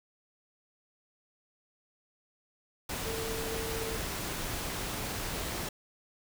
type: tone in noise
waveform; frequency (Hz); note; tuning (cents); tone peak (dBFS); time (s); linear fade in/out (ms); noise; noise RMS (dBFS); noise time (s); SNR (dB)
sine; 449.1; A4; +35; -37; 3.05-3.97; 5; pink; -36; 2.89-5.69; -4
effects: none